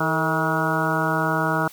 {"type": "harmonic tone with a mistuned harmonic", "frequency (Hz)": 160, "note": "D#3", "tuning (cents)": 49, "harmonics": [1, 2, 3, 4, 5, 6, 7, 8, 9], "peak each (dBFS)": [-26, -28, -31, -28, -30, -28, -31, -28, -26], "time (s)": [0, 1.68], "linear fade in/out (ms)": 5, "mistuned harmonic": 3, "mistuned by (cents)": -78, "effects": ["white hiss -46 dBFS RMS until 1.72 s"]}